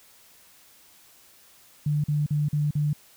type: tone bursts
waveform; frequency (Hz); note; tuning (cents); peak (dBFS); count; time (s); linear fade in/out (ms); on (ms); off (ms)
sine; 148.3; D3; +17; -21; 5; 1.86-2.932; 5; 180; 43
effects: white hiss -55 dBFS RMS until 3.16 s